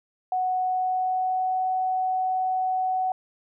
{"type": "tone with pitch glide", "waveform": "sine", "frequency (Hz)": [740, 746.9], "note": ["F#5", "F#5"], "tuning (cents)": [0, 16], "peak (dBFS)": -22, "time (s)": [0.32, 3.12], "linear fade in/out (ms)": 2, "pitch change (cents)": 16, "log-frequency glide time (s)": [0.6, 1.67], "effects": []}